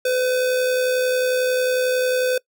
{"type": "tone with amplitude modulation", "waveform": "square", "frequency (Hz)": 506, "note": "B4", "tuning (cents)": 42, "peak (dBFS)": -17, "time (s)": [0.05, 2.38], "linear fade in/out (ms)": 5, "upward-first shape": "sine", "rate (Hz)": 71.1, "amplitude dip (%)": 30, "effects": ["noise-tail reverb RT60 0.1 s tail -23 dB re dry"]}